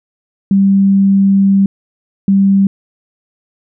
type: tone bursts at uneven times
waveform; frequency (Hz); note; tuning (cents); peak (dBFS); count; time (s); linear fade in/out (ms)
sine; 196; G3; 0; -6; 2; 0.51-1.66 / 2.28-2.67; 2
effects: none